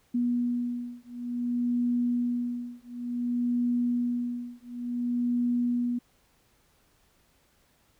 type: beating tone pair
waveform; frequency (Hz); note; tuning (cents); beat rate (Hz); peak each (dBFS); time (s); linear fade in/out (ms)
sine; 242 / 242.56; B3 / B3; -35 / -31; 0.56; -29; 0.14-5.99; 10
effects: pink hiss -66 dBFS RMS until 7.99 s